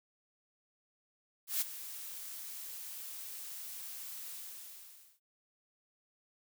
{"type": "noise with ADSR envelope", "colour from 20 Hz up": "blue", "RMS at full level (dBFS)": -31, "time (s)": [1.47, 5.2], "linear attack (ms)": 140, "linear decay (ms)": 20, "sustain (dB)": -14, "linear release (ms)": 910, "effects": []}